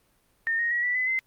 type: tone with pitch steps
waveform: sine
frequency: 1823 / 1868.8 / 1915.8 / 1964 / 2013 / 2064 Hz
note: A#6 / A#6 / A#6 / B6 / B6 / C7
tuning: -39 / +4 / +47 / -10 / +33 / -24 cents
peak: -23 dBFS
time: 0.47-1.19 s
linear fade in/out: 0 ms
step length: 120 ms
effects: pink hiss -66 dBFS RMS until 1.26 s + Opus 32 kbps